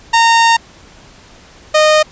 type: tone pair in turn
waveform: sawtooth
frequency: 920 / 615.6 Hz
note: A#5 / D#5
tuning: -23 / -19 cents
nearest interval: perfect fifth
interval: 696 cents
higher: first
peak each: -3 dBFS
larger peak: neither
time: 0.13-0.57 / 1.74-2.03 s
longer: first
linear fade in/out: 10 ms
effects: pink hiss -41 dBFS RMS until 2.11 s + resampled to 16000 Hz